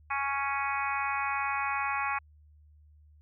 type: harmonic tone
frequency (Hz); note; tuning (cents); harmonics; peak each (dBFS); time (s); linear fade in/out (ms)
277.5; C#4; +2; 3 / 4 / 5 / 6 / 7 / 8 / 9; -34 / -33 / -37 / -39 / -40 / -38 / -37; 0.1-2.19; 10
effects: added 75 Hz sine -55 dBFS peak until 3.21 s